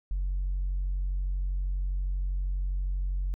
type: tone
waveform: sine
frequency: 46.25 Hz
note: F#1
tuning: in tune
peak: -25 dBFS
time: 0.11-3.34 s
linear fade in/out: 0 ms
effects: tanh soft clip ceiling -24 dBFS